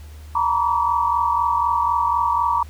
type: tone cluster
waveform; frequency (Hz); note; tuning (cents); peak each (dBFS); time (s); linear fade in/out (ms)
sine; 925 / 969 / 1147; A#5 / B5 / D6; -14 / -33 / -41; -21; 0.35-2.63; 5
effects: added 75 Hz sine -36 dBFS peak until 2.69 s + pink hiss -50 dBFS RMS until 2.69 s